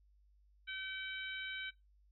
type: harmonic tone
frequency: 766 Hz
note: G5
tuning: 40 cents flat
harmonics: 2 / 3 / 4 / 5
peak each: -44 / -46 / -48 / -50 dBFS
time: 0.67-1.71 s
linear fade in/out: 20 ms
effects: noise-tail reverb RT60 0.2 s tail -20 dB re dry + added 50 Hz sine -65 dBFS peak until 2.11 s